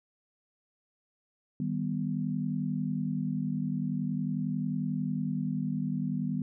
sine chord, Eb augmented, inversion none, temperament equal, 155.56 / 196 / 246.9 Hz, Eb3 / G3 / B3, 0 / 0 / 0 cents, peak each -33 dBFS, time 1.6-6.42 s, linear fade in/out 2 ms, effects none

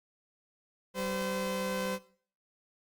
sawtooth tone pair together, 192.16 / 513 Hz, G3 / C5, -34 / -34 cents, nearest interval octave + perfect fourth, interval 1700 cents, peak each -32 / -30 dBFS, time 0.94-1.99 s, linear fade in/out 50 ms, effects noise-tail reverb RT60 0.5 s tail -18 dB re dry + Opus 48 kbps

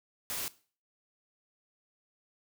white noise, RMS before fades -36 dBFS, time 0.3-0.48 s, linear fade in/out 0 ms, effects noise-tail reverb RT60 0.4 s tail -18 dB re dry

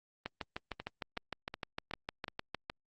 two click trains, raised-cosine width 0.3 ms, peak -21 / -24 dBFS, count 17 / 5, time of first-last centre 0.26-2.699 / 0.8-2.281 s, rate 6.56 / 2.7 Hz, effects Opus 24 kbps

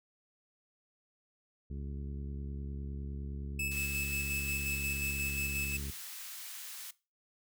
harmonic tone, 69.8 Hz, C#2, 13 cents sharp, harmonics 1 / 2 / 3 / 4 / 5 / 6, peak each -39 / -44 / -47 / -54 / -55 / -57 dBFS, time 1.7-5.91 s, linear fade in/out 5 ms
45% pulse tone with tremolo, 2611 Hz, E7, 17 cents flat, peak -33 dBFS, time 3.59-5.77 s, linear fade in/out 5 ms, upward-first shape square, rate 5.6 Hz, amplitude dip 35%
white high-pass noise, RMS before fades -45 dBFS, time 3.71-6.91 s, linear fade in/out 5 ms, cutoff 1400 Hz, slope 12 dB/octave
effects noise-tail reverb RT60 0.3 s tail -20 dB re dry

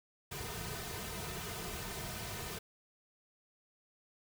pink noise with comb filter, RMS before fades -42 dBFS, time 0.31-2.59 s, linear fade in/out 10 ms, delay 3.6 ms, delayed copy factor -0.8, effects none

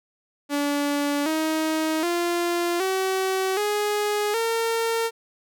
sawtooth tone with pitch steps, 287.7 / 315.6 / 346.1 / 379.6 / 416.4 / 456.7 Hz, D4 / D#4 / F4 / F#4 / G#4 / A#4, -36 / +25 / -16 / +44 / +5 / -36 cents, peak -18 dBFS, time 0.49-5.11 s, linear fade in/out 50 ms, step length 770 ms, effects none

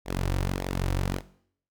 sawtooth tone with flanger, 46.25 Hz, F#1, in tune, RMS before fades -28 dBFS, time 0.05-1.22 s, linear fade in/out 50 ms, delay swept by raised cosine 0.66 to 4.86 ms, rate 1.7 Hz, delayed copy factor -0.65, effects noise-tail reverb RT60 0.6 s tail -17 dB re dry

